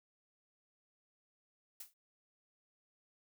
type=noise with exponential decay; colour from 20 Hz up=blue; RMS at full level=-43 dBFS; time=1.8-1.94 s; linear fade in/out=5 ms; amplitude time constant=30 ms; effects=none